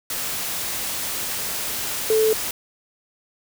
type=tone in noise; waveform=sine; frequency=437.8 Hz; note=A4; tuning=9 cents flat; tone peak=-15 dBFS; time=2.1-2.33 s; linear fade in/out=2 ms; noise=white; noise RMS=-27 dBFS; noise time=0.1-2.51 s; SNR=+9 dB; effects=none